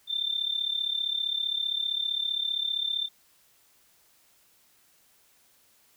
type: tone with amplitude modulation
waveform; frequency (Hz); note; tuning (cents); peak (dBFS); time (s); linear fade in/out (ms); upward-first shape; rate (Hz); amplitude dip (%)
sine; 3572; A7; +25; -23; 0.07-3.09; 50; sine; 35.3; 80
effects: white hiss -63 dBFS RMS until 5.96 s